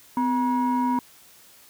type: tone pair together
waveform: sine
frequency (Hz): 253.6 / 957.5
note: B3 / A#5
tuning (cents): +46 / +46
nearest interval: octave + major seventh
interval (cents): 2300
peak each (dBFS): -21 / -22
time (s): 0.17-0.99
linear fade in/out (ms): 2
effects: tanh soft clip ceiling -16 dBFS + white hiss -52 dBFS RMS until 1.69 s